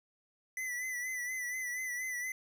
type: tone with vibrato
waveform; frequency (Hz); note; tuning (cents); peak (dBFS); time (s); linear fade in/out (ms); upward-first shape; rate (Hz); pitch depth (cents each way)
square; 1996; B6; +18; -36; 0.57-2.32; 2; sine; 4.2; 49
effects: none